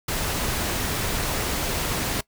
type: noise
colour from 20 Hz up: pink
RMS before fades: -26 dBFS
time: 0.08-2.21 s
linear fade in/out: 5 ms
effects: noise-tail reverb RT60 0.1 s tail -21 dB re dry